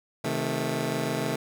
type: chord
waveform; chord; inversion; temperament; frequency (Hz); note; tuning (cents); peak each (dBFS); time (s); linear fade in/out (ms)
15% pulse; A diminished; first; just; 132 / 158.4 / 220; C3 / Eb3 / A3; +16 / +31 / 0; -25; 0.24-1.36; 5
effects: none